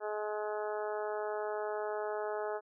harmonic tone, 211.4 Hz, G#3, 31 cents sharp, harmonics 2 / 3 / 4 / 5 / 6 / 7 / 8, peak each -37 / -39 / -41 / -48 / -46 / -48 / -52 dBFS, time 0-2.61 s, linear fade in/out 50 ms, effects none

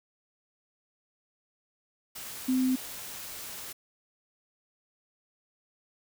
sine tone in noise, 257.6 Hz, C4, 27 cents flat, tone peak -23 dBFS, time 2.48-2.76 s, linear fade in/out 10 ms, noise white, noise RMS -41 dBFS, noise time 2.15-3.73 s, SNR +15 dB, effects none

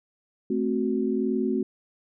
sine chord, F# diminished, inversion first, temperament equal, 220 / 261.6 / 370 Hz, A3 / C4 / F#4, 0 / 0 / 0 cents, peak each -27 dBFS, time 0.5-1.63 s, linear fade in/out 5 ms, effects none

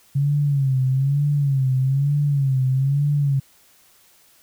sine tone with vibrato, 137.7 Hz, C#3, 11 cents flat, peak -16 dBFS, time 0.15-3.4 s, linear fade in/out 10 ms, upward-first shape sine, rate 1.1 Hz, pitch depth 100 cents each way, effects white hiss -55 dBFS RMS until 4.42 s

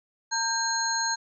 sine tone cluster, 913 / 1594 / 4188 / 6560 Hz, A#5 / G6 / C8 / G#8, -36 / +28 / +1 / -22 cents, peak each -30 dBFS, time 0.31-1.16 s, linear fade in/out 20 ms, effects none

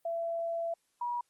sine tone pair in turn, 671 / 963.3 Hz, E5 / B5, +31 / -43 cents, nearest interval tritone, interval 626 cents, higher second, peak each -31 / -31 dBFS, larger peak neither, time 0.05-0.74 / 1.01-1.21 s, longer first, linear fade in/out 5 ms, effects white hiss -75 dBFS RMS until 1.29 s + Opus 32 kbps

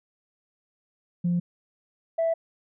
sine tone pair in turn, 174.61 / 659.2 Hz, F3 / E5, 0 / 0 cents, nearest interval octave + major seventh, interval 2300 cents, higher second, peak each -20 dBFS, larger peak neither, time 1.24-1.4 / 2.18-2.34 s, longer neither, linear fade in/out 10 ms, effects tanh soft clip ceiling -18 dBFS

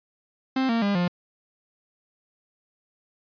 45% pulse tone with pitch steps, 263 / 230.3 / 201.6 / 176.55 Hz, C4 / A#3 / G3 / F3, +9 / -21 / +49 / +19 cents, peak -21 dBFS, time 0.56-1.08 s, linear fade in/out 5 ms, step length 130 ms, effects resampled to 11025 Hz

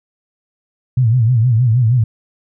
sine tone with vibrato, 118.7 Hz, A#2, 32 cents sharp, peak -9 dBFS, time 0.97-2.04 s, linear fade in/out 5 ms, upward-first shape sine, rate 6.4 Hz, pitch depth 150 cents each way, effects none

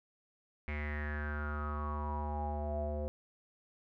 square tone with low-pass filter sweep, 74.4 Hz, D2, 23 cents sharp, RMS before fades -37 dBFS, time 0.68-3.08 s, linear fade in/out 0 ms, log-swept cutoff 2200 to 570 Hz, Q 9.6, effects none

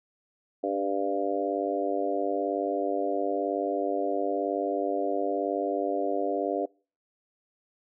harmonic tone with a mistuned harmonic, 99 Hz, G2, 18 cents sharp, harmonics 3 / 4 / 5 / 6 / 7, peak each -32 / -32 / -32 / -32 / -32 dBFS, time 0.63-6.66 s, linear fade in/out 10 ms, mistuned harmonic 3, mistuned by -18 cents, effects noise-tail reverb RT60 0.4 s tail -26 dB re dry

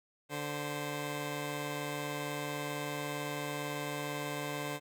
10% pulse tone pair together, 146.57 / 522 Hz, D3 / C5, -3 / -4 cents, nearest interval octave + minor seventh, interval 2199 cents, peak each -29 / -32 dBFS, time 0.29-4.8 s, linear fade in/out 50 ms, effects none

